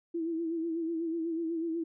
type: tone with vibrato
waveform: sine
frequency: 330 Hz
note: E4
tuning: 2 cents sharp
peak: -30 dBFS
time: 0.14-1.84 s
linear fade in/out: 10 ms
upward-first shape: sine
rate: 8.1 Hz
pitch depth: 54 cents each way
effects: none